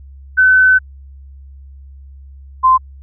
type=tone pair in turn; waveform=sine; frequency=1516 / 1037.1 Hz; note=F#6 / C6; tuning=+42 / -16 cents; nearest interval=perfect fifth; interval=658 cents; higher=first; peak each=-6 dBFS; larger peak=neither; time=0.37-0.79 / 2.63-2.78 s; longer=first; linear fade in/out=20 ms; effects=added 68 Hz sine -34 dBFS peak until 3.02 s